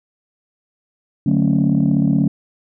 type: chord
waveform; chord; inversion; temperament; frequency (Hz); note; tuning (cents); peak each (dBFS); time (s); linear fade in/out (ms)
sine; D major seventh; none; just; 146.83 / 183.54 / 220.2 / 275.3; D3 / F#3 / A3 / C#4; 0 / -14 / +2 / -12; -17; 1.26-2.28; 5
effects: tanh soft clip ceiling -7 dBFS